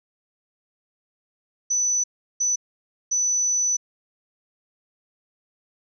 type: tone bursts at uneven times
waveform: sine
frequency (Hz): 5980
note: F#8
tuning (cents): +17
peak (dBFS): -19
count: 3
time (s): 1.7-2.04 / 2.4-2.56 / 3.11-3.77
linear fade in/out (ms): 10
effects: none